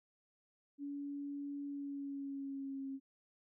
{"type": "tone with pitch glide", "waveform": "sine", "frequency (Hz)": [284.2, 270.6], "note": ["C#4", "C#4"], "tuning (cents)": [43, -42], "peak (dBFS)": -40, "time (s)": [0.78, 3], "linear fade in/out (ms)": 50, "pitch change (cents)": -85, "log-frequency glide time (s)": [1.65, 2.88], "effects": []}